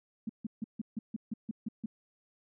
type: tone bursts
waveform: sine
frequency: 220.5 Hz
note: A3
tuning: 4 cents sharp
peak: -32 dBFS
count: 10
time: 0.27-1.86 s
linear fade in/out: 5 ms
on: 24 ms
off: 150 ms
effects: none